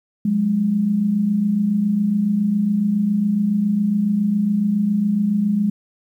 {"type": "tone pair together", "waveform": "sine", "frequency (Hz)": [180.48, 207.7], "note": ["F#3", "G#3"], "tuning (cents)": [-43, 0], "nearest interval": "major second", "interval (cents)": 243, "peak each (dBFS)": [-24, -16], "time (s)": [0.25, 5.7], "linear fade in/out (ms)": 5, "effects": ["9-bit"]}